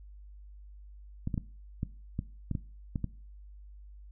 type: clicks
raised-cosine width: 5 ms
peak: -19 dBFS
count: 9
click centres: 1.274 / 1.342 / 1.378 / 1.831 / 2.191 / 2.513 / 2.552 / 2.958 / 3.043 s
effects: noise-tail reverb RT60 0.4 s tail -19 dB re dry + added 50 Hz sine -47 dBFS peak until 4.11 s